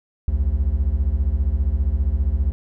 triangle beating tone pair, 60 / 75 Hz, B1 / D2, -49 / +37 cents, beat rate 15 Hz, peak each -18 dBFS, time 0.28-2.52 s, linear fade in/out 0 ms, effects none

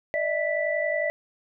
sine tone cluster, 596 / 647 / 1973 Hz, D5 / E5 / B6, +25 / -32 / -2 cents, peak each -27 / -28 / -28 dBFS, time 0.14-1.1 s, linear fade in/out 0 ms, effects none

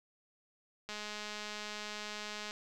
click train, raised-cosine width 0.2 ms, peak -25 dBFS, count 341, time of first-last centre 0.89-2.509 s, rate 210 Hz, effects 11-bit

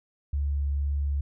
sine tone with vibrato, 71 Hz, C#2, 42 cents sharp, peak -24 dBFS, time 0.33-1.21 s, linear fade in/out 5 ms, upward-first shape triangle, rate 2 Hz, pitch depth 9 cents each way, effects none

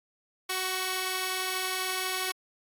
5% pulse tone pair together, 373.6 / 1108.7 Hz, F#4 / C#6, +17 / 0 cents, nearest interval octave + perfect fifth, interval 1883 cents, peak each -19 / -22 dBFS, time 0.49-2.32 s, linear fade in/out 10 ms, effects AAC 64 kbps

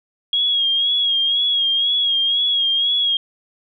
sine tone with vibrato, 3287 Hz, G#7, 19 cents flat, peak -15 dBFS, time 0.33-3.17 s, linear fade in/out 2 ms, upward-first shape sine, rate 2 Hz, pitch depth 48 cents each way, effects none

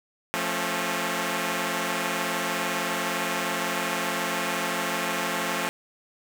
5% pulse chord, F augmented, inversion none, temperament equal with one note detuned, 174.61 / 220 / 271.8 Hz, F3 / A3 / C#4, 0 / 0 / -34 cents, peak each -19 dBFS, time 0.34-5.69 s, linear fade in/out 0 ms, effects none

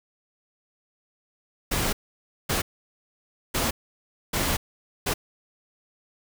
pink noise bursts at uneven times, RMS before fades -25 dBFS, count 5, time 1.71-1.93 / 2.49-2.62 / 3.54-3.71 / 4.33-4.57 / 5.06-5.14 s, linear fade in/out 10 ms, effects none

